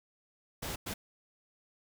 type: noise bursts at uneven times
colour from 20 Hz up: pink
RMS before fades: -38 dBFS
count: 2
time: 0.62-0.76 / 0.86-0.94 s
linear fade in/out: 10 ms
effects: none